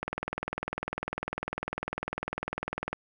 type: click train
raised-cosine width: 0.5 ms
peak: -16 dBFS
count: 59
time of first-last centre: 0.03-2.93 s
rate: 20 Hz
effects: none